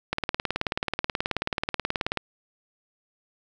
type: click train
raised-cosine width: 0.3 ms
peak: -9 dBFS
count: 39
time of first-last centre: 0.13-2.173 s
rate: 18.6 Hz
effects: none